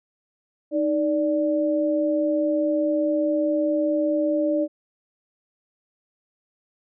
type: tone pair together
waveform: sine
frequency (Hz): 310 / 585.2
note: D#4 / D5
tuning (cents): -6 / -6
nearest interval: major seventh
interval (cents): 1100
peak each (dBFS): -22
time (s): 0.71-4.68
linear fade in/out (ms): 50
effects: none